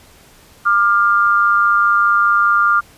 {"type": "tone pair together", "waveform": "sine", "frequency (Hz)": [1195.1, 1400], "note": ["D6", "F6"], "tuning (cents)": [30, 4], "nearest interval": "minor third", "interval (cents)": 274, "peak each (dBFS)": -13, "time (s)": [0.65, 2.81], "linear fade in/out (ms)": 20, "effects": ["pink hiss -46 dBFS RMS until 2.97 s", "resampled to 32000 Hz"]}